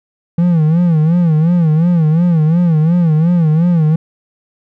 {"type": "tone with vibrato", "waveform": "triangle", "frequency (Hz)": 164.81, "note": "E3", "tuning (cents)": 0, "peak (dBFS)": -6, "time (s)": [0.38, 3.96], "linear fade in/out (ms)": 5, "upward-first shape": "sine", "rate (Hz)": 2.8, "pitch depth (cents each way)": 130, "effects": []}